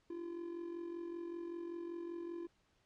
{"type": "tone with amplitude modulation", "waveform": "triangle", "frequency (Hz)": 341.5, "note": "F4", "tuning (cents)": -39, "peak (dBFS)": -37, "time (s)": [0.1, 2.47], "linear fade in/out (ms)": 5, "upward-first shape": "sine", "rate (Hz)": 45.2, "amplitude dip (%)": 60, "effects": ["pink hiss -75 dBFS RMS until 2.85 s", "low-pass 6000 Hz 12 dB/octave"]}